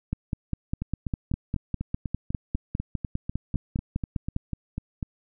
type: two click trains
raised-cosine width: 5 ms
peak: -14 / -17 dBFS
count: 22 / 18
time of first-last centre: 0.13-4.364 / 0.82-5.028 s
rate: 4.96 / 4.04 Hz
effects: none